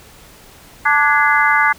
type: harmonic tone with a mistuned harmonic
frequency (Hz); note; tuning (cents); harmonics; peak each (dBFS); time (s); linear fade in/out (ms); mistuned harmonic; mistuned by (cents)
293.1; D4; -3; 3 / 4 / 5 / 6 / 7; -17 / -17 / -17 / -17 / -17; 0.85-1.73; 10; 6; -83
effects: pink hiss -43 dBFS RMS until 1.78 s